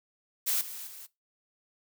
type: noise with level steps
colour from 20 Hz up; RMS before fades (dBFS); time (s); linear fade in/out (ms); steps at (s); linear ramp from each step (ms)
blue; -28 / -41 / -46; 0.46-1.07; 20; 0.61 / 0.87; 2
effects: noise-tail reverb RT60 0.2 s tail -19 dB re dry